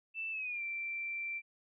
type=tone with pitch glide; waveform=sine; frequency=2652 to 2349 Hz; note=E7 to D7; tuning=+10 to 0 cents; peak=-36 dBFS; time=0.14-1.42 s; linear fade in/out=50 ms; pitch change=-210 cents; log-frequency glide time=0.31-0.62 s; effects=none